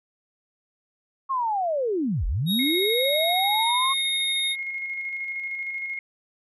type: linear two-way sweep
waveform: sine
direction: down then up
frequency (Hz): 1100 to 34.65 to 1100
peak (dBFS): -22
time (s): 1.29-3.94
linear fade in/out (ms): 20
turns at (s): 2.26
type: tone with pitch glide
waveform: square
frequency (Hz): 3764 to 3701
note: A#7 to A#7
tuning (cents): +16 to -13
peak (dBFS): -24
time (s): 2.46-4.56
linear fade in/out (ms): 50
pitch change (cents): -29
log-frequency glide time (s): 3.61-3.71
type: tone with tremolo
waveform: sine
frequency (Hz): 2154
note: C7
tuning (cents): +50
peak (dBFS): -27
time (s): 2.59-5.99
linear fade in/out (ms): 2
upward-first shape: square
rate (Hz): 13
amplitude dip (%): 30
effects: none